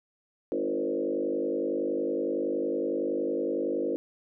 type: tone with frequency modulation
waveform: sine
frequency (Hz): 406.9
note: G#4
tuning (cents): -35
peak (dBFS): -26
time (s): 0.52-3.96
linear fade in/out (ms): 0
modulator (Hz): 50.8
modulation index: 2.6
effects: none